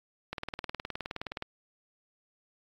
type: click train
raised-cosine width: 0.3 ms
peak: -19 dBFS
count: 22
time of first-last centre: 0.33-1.424 s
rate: 19.2 Hz
effects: AAC 64 kbps